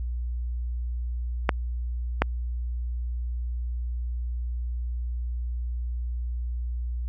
clicks, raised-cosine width 0.5 ms, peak -4 dBFS, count 2, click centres 1.492 / 2.22 s, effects added 60 Hz sine -27 dBFS peak until 7.08 s

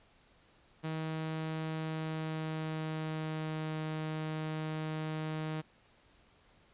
sawtooth tone with pitch glide, 158.6 to 156.33 Hz, D#3 to D#3, +33 to +9 cents, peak -31 dBFS, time 0.83-5.62 s, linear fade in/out 20 ms, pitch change -24 cents, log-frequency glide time 1.77-3.79 s, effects pink hiss -65 dBFS RMS until 6.73 s + resampled to 8000 Hz

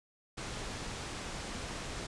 pink low-pass noise, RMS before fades -41 dBFS, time 0.37-2.07 s, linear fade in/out 10 ms, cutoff 8600 Hz, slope 24 dB/octave, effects resampled to 24000 Hz

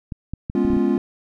clicks, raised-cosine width 5 ms, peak -16 dBFS, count 7, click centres 0.122 / 0.336 / 0.499 / 0.65 / 0.703 / 0.734 / 0.767 s
triangle chord, C# dominant seventh, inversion second, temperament equal, 207.7 / 246.9 / 277.2 / 349.2 Hz, G#3 / B3 / C#4 / E#4, 0 / 0 / 0 / 0 cents, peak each -20 dBFS, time 0.55-0.98 s, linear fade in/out 2 ms
effects none

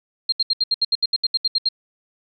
sine tone bursts, 4196 Hz, C8, 4 cents sharp, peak -15 dBFS, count 14, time 0.29-1.688 s, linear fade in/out 5 ms, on 33 ms, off 72 ms, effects none

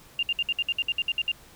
sine tone bursts, 2794 Hz, F7, in tune, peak -22 dBFS, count 12, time 0.19-1.317 s, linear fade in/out 2 ms, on 38 ms, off 61 ms, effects pink hiss -52 dBFS RMS until 1.55 s

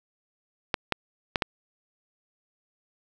clicks, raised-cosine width 0.3 ms, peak -7 dBFS, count 4, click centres 0.742 / 0.923 / 1.358 / 1.422 s, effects 7-bit

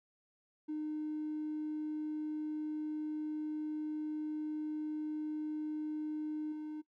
triangle tone with level steps, 305.8 Hz, D#4, 30 cents flat, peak -32 / -37 dBFS, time 0.68-6.82 s, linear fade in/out 20 ms, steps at 6.52 s, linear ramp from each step 5 ms, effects noise-tail reverb RT60 0.1 s tail -22 dB re dry + tanh soft clip ceiling -33 dBFS

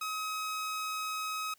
sawtooth tone, 1271 Hz, D#6, 36 cents sharp, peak -30 dBFS, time 0.01-1.54 s, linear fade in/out 5 ms, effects white hiss -66 dBFS RMS until 1.58 s

